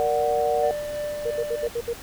sine chord, Bb augmented, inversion none, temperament equal, 466.2 / 587.3 / 740 Hz, Bb4 / D5 / F#5, 0 / 0 / 0 cents, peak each -24 dBFS, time 0-0.71 s, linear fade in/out 0 ms
triangle tone with tremolo, 592 Hz, D5, 14 cents sharp, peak -24 dBFS, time 0.63-1.67 s, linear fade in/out 2 ms, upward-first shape sine, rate 3.1 Hz, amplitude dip 30%
sine tone bursts, 470 Hz, A#4, 14 cents sharp, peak -23 dBFS, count 6, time 1.25-1.935 s, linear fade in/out 10 ms, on 60 ms, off 65 ms
effects pink hiss -41 dBFS RMS until 2.02 s

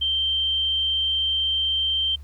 sine tone, 3136 Hz, G7, in tune, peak -20 dBFS, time 0.01-2.16 s, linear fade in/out 10 ms, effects added 72 Hz sine -37 dBFS peak until 2.23 s + pink hiss -60 dBFS RMS until 2.23 s

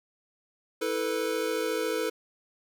square chord, E suspended fourth, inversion none, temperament equal with one note detuned, 325.5 / 440 / 493.9 Hz, E4 / A4 / B4, -22 / 0 / 0 cents, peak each -35 / -31 / -32 dBFS, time 0.81-2.1 s, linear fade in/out 10 ms, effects none

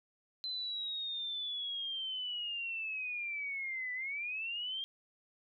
sine linear two-way sweep, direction down then up, 4072 to 1975.5 to 3220 Hz, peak -36 dBFS, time 0.44-4.84 s, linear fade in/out 0 ms, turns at 3.93 s, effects none

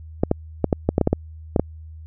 clicks, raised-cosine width 2 ms, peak -3 dBFS, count 11, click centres 0.235 / 0.314 / 0.643 / 0.728 / 0.89 / 0.981 / 1.013 / 1.074 / 1.13 / 1.562 / 1.596 s, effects added 79 Hz sine -36 dBFS peak until 2.06 s

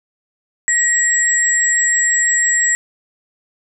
sine tone pair together, 1900 / 7653 Hz, A#6 / A#8, +33 / +45 cents, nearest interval 2 octaves, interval 2412 cents, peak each -15 dBFS, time 0.68-2.75 s, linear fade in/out 0 ms, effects none

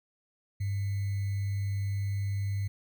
sine tone with sample-and-hold, 99.4 Hz, G2, 25 cents sharp, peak -28 dBFS, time 0.6-2.68 s, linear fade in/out 10 ms, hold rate 2100 Hz, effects none

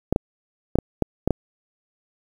clicks, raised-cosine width 2 ms, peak -5 dBFS, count 7, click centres 0.126 / 0.161 / 0.756 / 0.787 / 1.023 / 1.276 / 1.307 s, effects 7-bit

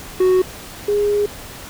triangle / sine tone pair in turn, 370 / 412.1 Hz, F#4 / G#4, 0 / -13 cents, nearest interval major second, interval 187 cents, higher second, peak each -9 / -14 dBFS, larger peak first, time 0.2-0.42 / 0.88-1.26 s, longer second, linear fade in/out 5 ms, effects pink hiss -35 dBFS RMS until 1.69 s

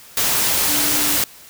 sine tone in noise, 294.3 Hz, D4, 4 cents sharp, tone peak -28 dBFS, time 0.68-1.17 s, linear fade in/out 2 ms, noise white, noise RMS -18 dBFS, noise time 0.17-1.24 s, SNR -13 dB, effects white hiss -43 dBFS RMS until 1.49 s

